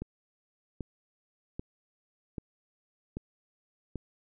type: click train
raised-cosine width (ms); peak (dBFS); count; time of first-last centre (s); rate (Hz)
3; -23; 6; 0.02-3.957; 1.27
effects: none